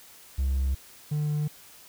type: tone pair in turn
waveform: triangle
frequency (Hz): 66.8 / 149.6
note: C2 / D3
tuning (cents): +36 / +32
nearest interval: octave + major second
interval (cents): 1396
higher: second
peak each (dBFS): -20 / -22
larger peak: first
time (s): 0.38-0.75 / 1.11-1.48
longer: neither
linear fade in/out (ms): 10
effects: tanh soft clip ceiling -18 dBFS + white hiss -51 dBFS RMS until 1.88 s